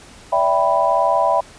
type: chord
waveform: sine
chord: E minor seventh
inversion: third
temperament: equal with one note detuned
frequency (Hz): 577.6 / 659.3 / 784 / 987.8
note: D5 / E5 / G5 / B5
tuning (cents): -29 / 0 / 0 / 0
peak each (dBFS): -21 / -18 / -20 / -18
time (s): 0.32-1.41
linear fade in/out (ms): 10
effects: pink hiss -43 dBFS RMS until 1.58 s + resampled to 22050 Hz